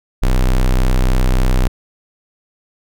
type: tone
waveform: square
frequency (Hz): 31.74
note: B0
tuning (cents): +48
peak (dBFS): -11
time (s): 0.22-1.68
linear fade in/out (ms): 10
effects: none